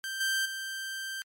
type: tone with level steps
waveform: sawtooth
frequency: 1568 Hz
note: G6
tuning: in tune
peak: -30 / -23 / -31 dBFS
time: 0.04-1.22 s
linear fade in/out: 0 ms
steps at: 0.2 / 0.45 s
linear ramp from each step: 10 ms
effects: MP3 64 kbps